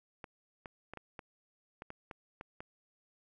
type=clicks; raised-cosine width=0.5 ms; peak=-29 dBFS; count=10; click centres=0.242 / 0.658 / 0.936 / 0.973 / 1.192 / 1.821 / 1.904 / 2.112 / 2.411 / 2.605 s; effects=none